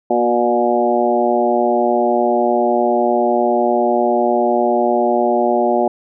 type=harmonic tone with a mistuned harmonic; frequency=120 Hz; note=B2; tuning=49 cents flat; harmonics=2 / 3 / 4 / 5 / 6 / 7; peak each=-21 / -18 / -24 / -18 / -18 / -22 dBFS; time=0.1-5.88 s; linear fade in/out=5 ms; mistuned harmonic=3; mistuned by=+16 cents; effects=none